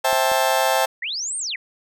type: chord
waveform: 35% pulse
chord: A minor seventh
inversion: first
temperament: just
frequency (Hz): 528 / 660 / 792 / 880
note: C5 / E5 / G5 / A5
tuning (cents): +16 / +2 / +18 / 0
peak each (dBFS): -21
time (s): 0.04-0.86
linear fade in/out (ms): 10
type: clicks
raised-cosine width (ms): 1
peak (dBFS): -19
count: 2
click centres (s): 0.129 / 0.317
type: linear two-way sweep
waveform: sine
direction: up then down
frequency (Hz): 1760 to 9000 to 1760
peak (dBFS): -24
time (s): 1.02-1.56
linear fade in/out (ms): 5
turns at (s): 1.37
effects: none